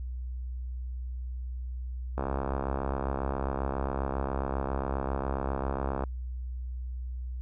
click train, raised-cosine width 1 ms, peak -17 dBFS, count 261, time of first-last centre 2.18-6.038 s, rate 67.4 Hz, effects added 62 Hz sine -33 dBFS peak until 7.41 s

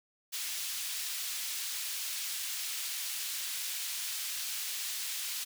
pink high-pass noise, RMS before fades -37 dBFS, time 0.32-5.45 s, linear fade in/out 20 ms, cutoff 3100 Hz, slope 12 dB/octave, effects none

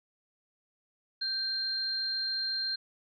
sine tone pair together, 1568 / 4182 Hz, G6 / C8, 0 / -2 cents, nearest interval octave + perfect fourth, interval 1698 cents, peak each -40 / -30 dBFS, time 1.21-2.76 s, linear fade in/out 10 ms, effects none

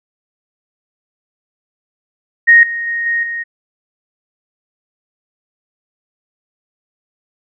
sine tone with level steps, 1864.7 Hz, A#6, in tune, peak -3 / -18 / -16 / -13 / -19 dBFS, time 2.47-3.44 s, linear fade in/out 20 ms, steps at 2.63 / 2.87 / 3.06 / 3.23 s, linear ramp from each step 2 ms, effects none

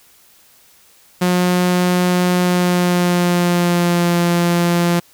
sawtooth tone with pitch glide, 179.5 to 172.89 Hz, F3 to F3, +48 to -17 cents, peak -9 dBFS, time 1.21-5 s, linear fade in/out 10 ms, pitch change -65 cents, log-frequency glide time 2.36-4.17 s, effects white hiss -50 dBFS RMS until 5.13 s

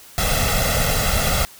pink noise with comb filter, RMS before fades -19 dBFS, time 0.18-1.45 s, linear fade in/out 0 ms, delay 1.5 ms, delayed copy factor +0.8, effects white hiss -44 dBFS RMS until 1.59 s

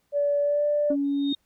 sine tone with pitch glide, 576 to 588.8 Hz, D5 to D5, -34 to +4 cents, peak -20 dBFS, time 0.12-0.96 s, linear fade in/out 50 ms, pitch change +38 cents, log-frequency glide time 0.41-0.65 s
sine tone, 281.8 Hz, C#4, 29 cents sharp, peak -22 dBFS, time 0.9-1.33 s, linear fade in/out 5 ms
sine tone with exponential growth, 3700 Hz, A#7, 14 cents flat, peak -26 dBFS, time 1.04-1.35 s, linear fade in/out 5 ms, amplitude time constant 66 ms
effects tanh soft clip ceiling -12 dBFS + pink hiss -71 dBFS RMS until 1.45 s

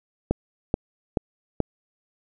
click train, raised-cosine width 2 ms, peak -7 dBFS, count 4, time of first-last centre 0.31-1.603 s, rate 2.32 Hz, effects none

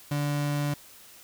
35% pulse tone, 145.5 Hz, D3, 16 cents flat, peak -24 dBFS, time 0.11-0.74 s, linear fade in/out 5 ms, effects white hiss -51 dBFS RMS until 1.23 s

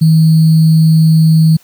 sine tone with sample-and-hold, 159.8 Hz, D#3, 47 cents sharp, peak -4 dBFS, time 0.01-1.57 s, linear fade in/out 10 ms, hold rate 4410 Hz, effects white hiss -47 dBFS RMS until 1.63 s

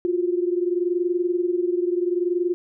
sine tone pair together, 348.9 / 369.6 Hz, F4 / F#4, -2 / -2 cents, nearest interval minor second, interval 100 cents, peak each -21 / -25 dBFS, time 0.05-2.54 s, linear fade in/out 0 ms, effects none

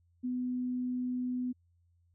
sine tone, 250 Hz, B3, 21 cents sharp, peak -31 dBFS, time 0.23-1.53 s, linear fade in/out 20 ms, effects added 86 Hz sine -66 dBFS peak until 2.14 s

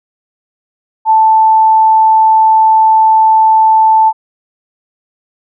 sine tone, 880 Hz, A5, in tune, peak -4 dBFS, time 1.05-4.13 s, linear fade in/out 50 ms, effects none

